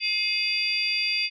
sine tone cluster, 2126 / 2531 / 2896 / 3490 / 4745 Hz, C7 / D#7 / F#7 / A7 / D8, +27 / +29 / -38 / -15 / +17 cents, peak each -33 / -26 / -35 / -33 / -26 dBFS, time 0-1.3 s, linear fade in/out 50 ms, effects tanh soft clip ceiling -13 dBFS

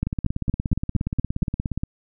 two click trains, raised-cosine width 5 ms, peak -9 / -12 dBFS, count 7 / 31, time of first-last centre 0.03-1.429 / 0.07-1.835 s, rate 4.29 / 17 Hz, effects none

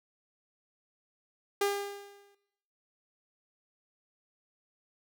sawtooth tone with exponential decay, 402.8 Hz, G4, 47 cents sharp, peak -21 dBFS, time 1.61-2.35 s, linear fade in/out 5 ms, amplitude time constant 160 ms, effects noise-tail reverb RT60 1.0 s tail -17 dB re dry

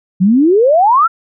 sine exponential sweep, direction up, 174.61 to 1400 Hz, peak -6 dBFS, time 0.2-1.08 s, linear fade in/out 20 ms, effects none

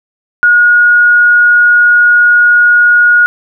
sine tone, 1443 Hz, F#6, 44 cents flat, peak -3 dBFS, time 0.43-3.26 s, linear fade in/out 0 ms, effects none

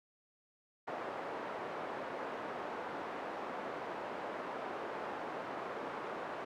pink band-pass noise, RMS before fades -42 dBFS, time 0.87-6.45 s, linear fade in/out 10 ms, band 440 to 1200 Hz, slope 12 dB/octave, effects none

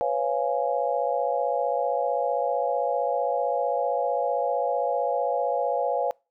sine chord, C# dominant seventh, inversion third, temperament just, 498.9 / 554.4 / 693 / 831.5 Hz, B4 / C#5 / E#5 / G#5, +17 / 0 / -14 / +2 cents, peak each -28 / -27 / -28 / -29 dBFS, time 0.01-6.11 s, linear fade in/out 0 ms, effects noise-tail reverb RT60 0.3 s tail -26 dB re dry

